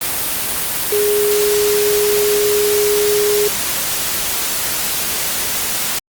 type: tone in noise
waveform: sine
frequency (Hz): 415.3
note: G#4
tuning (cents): 0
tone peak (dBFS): -13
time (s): 0.92-3.48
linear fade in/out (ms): 5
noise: white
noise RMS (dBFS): -19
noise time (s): 0.01-5.99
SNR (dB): +3
effects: Opus 32 kbps